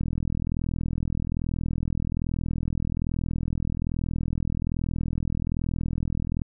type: click train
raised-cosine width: 5 ms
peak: -15 dBFS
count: 265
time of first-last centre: 0.01-6.418 s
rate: 41.2 Hz
effects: none